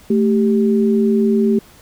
sine tone pair together, 220 / 392 Hz, A3 / G4, 0 / 0 cents, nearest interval minor seventh, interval 1000 cents, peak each -13 / -16 dBFS, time 0.1-1.59 s, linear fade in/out 5 ms, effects pink hiss -46 dBFS RMS until 1.81 s

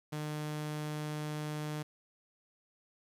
sawtooth tone, 151.3 Hz, D#3, 48 cents flat, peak -32 dBFS, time 0.12-1.83 s, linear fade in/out 10 ms, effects resampled to 32000 Hz + 10-bit

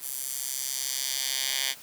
10% pulse tone with high-pass filter sweep, 133.4 Hz, C3, 34 cents sharp, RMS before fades -31 dBFS, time 0-1.75 s, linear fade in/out 50 ms, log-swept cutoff 10000 to 2900 Hz, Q 1.1, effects white hiss -48 dBFS RMS until 1.82 s + high-pass 60 Hz 12 dB/octave

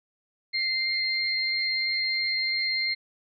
sine tone pair together, 2093 / 4198 Hz, C7 / C8, 0 / +5 cents, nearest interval octave, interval 1205 cents, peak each -27 dBFS, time 0.53-2.95 s, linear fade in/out 20 ms, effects none

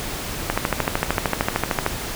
click train, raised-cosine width 0.5 ms, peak -3 dBFS, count 19, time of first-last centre 0.5-1.864 s, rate 13.2 Hz, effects pink hiss -29 dBFS RMS until 2.15 s

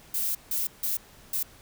violet noise bursts at uneven times, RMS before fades -28 dBFS, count 4, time 0.14-0.35 / 0.51-0.67 / 0.83-0.97 / 1.33-1.43 s, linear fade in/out 5 ms, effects pink hiss -53 dBFS RMS until 1.61 s

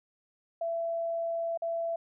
sine tone with dropouts, 669 Hz, E5, 25 cents sharp, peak -29 dBFS, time 0.61-1.96 s, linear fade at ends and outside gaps 5 ms, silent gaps 1.575-1.62 s, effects none

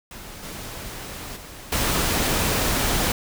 pink noise with level steps, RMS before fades -39 / -35 / -40 / -22 dBFS, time 0.11-3.12 s, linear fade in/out 2 ms, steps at 0.43 / 1.36 / 1.72 s, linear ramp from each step 5 ms, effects none

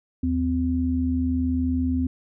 sine tone pair together, 78.5 / 256.7 Hz, D#2 / C4, +16 / -33 cents, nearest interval octave + major sixth, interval 2051 cents, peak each -25 / -22 dBFS, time 0.23-2.07 s, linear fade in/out 5 ms, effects none

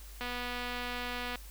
click train, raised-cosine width 0.3 ms, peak -22 dBFS, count 282, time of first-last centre 0.21-1.357 s, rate 245 Hz, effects added 50 Hz sine -46 dBFS peak until 1.5 s + white hiss -54 dBFS RMS until 1.5 s

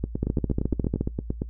two click trains, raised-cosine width 3 ms, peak -13 / -11 dBFS, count 13 / 12, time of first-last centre 0.04-1.419 / 0.23-1.01 s, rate 8.7 / 14.1 Hz, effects noise-tail reverb RT60 0.1 s tail -20 dB re dry + added 57 Hz sine -34 dBFS peak until 1.49 s

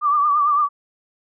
sine tone with vibrato, 1174.7 Hz, D6, in tune, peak -14 dBFS, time 0.01-0.69 s, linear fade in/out 50 ms, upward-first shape triangle, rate 8.9 Hz, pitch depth 76 cents each way, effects none

